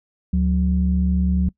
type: tone pair together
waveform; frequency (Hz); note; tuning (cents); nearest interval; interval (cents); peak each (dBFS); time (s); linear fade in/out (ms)
sine; 72.6 / 182.94; D2 / F#3; -19 / -19; octave + major third; 1600; -18 / -18; 0.33-1.49; 5
effects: noise-tail reverb RT60 0.1 s tail -22 dB re dry + tanh soft clip ceiling -8 dBFS